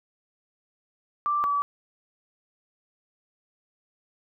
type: tone pair in turn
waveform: sine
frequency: 1174.7 / 1147.9 Hz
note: D6 / D6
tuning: 0 / -40 cents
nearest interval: unison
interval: 40 cents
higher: first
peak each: -22 dBFS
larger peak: neither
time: 1.26-1.44 / 1.44-1.62 s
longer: neither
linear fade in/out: 0 ms
effects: none